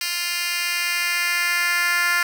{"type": "tone with high-pass filter sweep", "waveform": "10% pulse", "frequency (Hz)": 349.2, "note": "F4", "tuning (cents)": 0, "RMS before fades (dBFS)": -22, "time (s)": [0.01, 2.23], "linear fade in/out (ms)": 2, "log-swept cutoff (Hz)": [3200, 1600], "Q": 1.8, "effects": []}